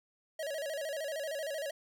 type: tone with vibrato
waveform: square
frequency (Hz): 597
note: D5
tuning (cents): +28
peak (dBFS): -36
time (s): 0.39-1.71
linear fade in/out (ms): 5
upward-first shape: square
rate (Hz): 13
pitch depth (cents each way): 110
effects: none